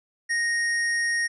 square tone, 1864.7 Hz, A#6, in tune, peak -23 dBFS, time 0.29-1.28 s, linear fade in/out 20 ms, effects resampled to 24000 Hz

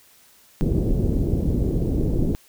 pink low-pass noise, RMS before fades -21 dBFS, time 0.61-2.35 s, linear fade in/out 0 ms, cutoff 400 Hz, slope 24 dB/octave, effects white hiss -54 dBFS RMS until 2.48 s

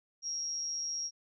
sine tone with amplitude modulation, 5610 Hz, F8, 7 cents sharp, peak -31 dBFS, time 0.22-1.11 s, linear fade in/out 50 ms, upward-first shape sine, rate 155 Hz, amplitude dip 55%, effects none

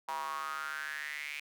square tone with high-pass filter sweep, 73.42 Hz, D2, in tune, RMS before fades -39 dBFS, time 0.08-1.4 s, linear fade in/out 5 ms, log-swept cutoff 910 to 2400 Hz, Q 7.1, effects none

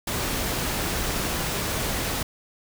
pink noise, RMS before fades -27 dBFS, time 0.07-2.23 s, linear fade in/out 5 ms, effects none

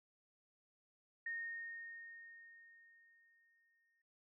sine tone with exponential decay, 1847 Hz, A#6, 16 cents flat, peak -39 dBFS, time 1.26-4.02 s, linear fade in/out 5 ms, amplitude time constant 600 ms, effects none

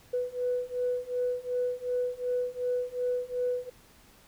sine beating tone pair, 493.9 / 496.6 Hz, B4 / B4, 0 / +9 cents, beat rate 2.7 Hz, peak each -31 / -30 dBFS, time 0.13-3.7 s, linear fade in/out 10 ms, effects tanh soft clip ceiling -20 dBFS + pink hiss -58 dBFS RMS until 4.27 s

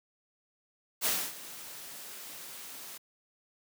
white noise with ADSR envelope, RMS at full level -28 dBFS, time 1.01-2.98 s, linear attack 42 ms, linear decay 270 ms, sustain -17 dB, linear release 10 ms, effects high-pass 150 Hz 12 dB/octave

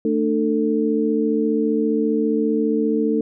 sine tone cluster, 223.8 / 298.7 / 445.7 Hz, A3 / D4 / A4, +30 / +29 / +22 cents, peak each -21 dBFS, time 0.05-3.21 s, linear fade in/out 2 ms, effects none

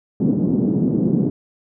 white band-pass noise, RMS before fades -18 dBFS, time 0.2-1.3 s, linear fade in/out 2 ms, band 150 to 290 Hz, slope 24 dB/octave, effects none

